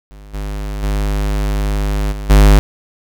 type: tone with level steps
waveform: square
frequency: 50.7 Hz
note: G#1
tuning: 41 cents flat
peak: -35 / -21 / -15 / -23 / -5 dBFS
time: 0.11-2.59 s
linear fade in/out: 0 ms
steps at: 0.33 / 0.82 / 2.11 / 2.29 s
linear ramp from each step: 20 ms
effects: none